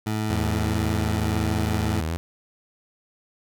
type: tone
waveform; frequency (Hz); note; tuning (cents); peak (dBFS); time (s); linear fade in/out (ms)
20% pulse; 108.1; A2; -30; -19; 0.06-2.01; 10
type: tone with vibrato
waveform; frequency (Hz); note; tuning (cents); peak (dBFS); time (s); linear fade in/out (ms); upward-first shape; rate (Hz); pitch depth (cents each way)
sawtooth; 81.9; E2; -11; -21; 0.3-2.17; 0; triangle; 5; 78
effects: none